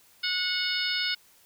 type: harmonic tone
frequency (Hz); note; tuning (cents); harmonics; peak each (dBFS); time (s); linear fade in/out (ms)
732; F#5; -19; 2 / 3 / 4 / 5 / 6 / 7; -33 / -33 / -33 / -33 / -33 / -33; 0.23-1.15; 10
effects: white hiss -59 dBFS RMS until 1.45 s